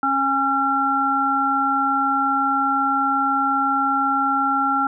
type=harmonic tone; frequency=272.8 Hz; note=C#4; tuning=28 cents flat; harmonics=1 / 3 / 5; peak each=-25 / -22 / -19 dBFS; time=0.03-4.87 s; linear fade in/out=2 ms; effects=none